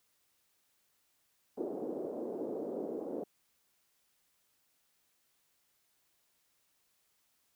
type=band-pass noise; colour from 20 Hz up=pink; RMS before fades=-39 dBFS; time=1.57-3.24 s; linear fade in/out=5 ms; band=300 to 520 Hz; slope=24 dB/octave; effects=white hiss -75 dBFS RMS until 7.55 s